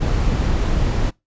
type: noise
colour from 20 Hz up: brown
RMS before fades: -18 dBFS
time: 0-1.11 s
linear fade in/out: 20 ms
effects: noise-tail reverb RT60 0.2 s tail -23 dB re dry + resampled to 16000 Hz